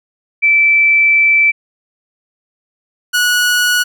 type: tone pair in turn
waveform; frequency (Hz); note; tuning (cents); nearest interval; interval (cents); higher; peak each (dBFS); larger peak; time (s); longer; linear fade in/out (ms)
sine / sawtooth; 2324 / 1464; D7 / F#6; -19 / -19; minor sixth; 800; first; -7; neither; 0.42-1.52 / 3.13-3.84; first; 20
effects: none